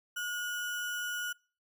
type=tone with sample-and-hold; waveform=sine; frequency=1445 Hz; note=F#6; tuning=41 cents flat; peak=-33 dBFS; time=0.16-1.33 s; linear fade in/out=10 ms; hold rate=4410 Hz; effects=noise-tail reverb RT60 0.4 s tail -26 dB re dry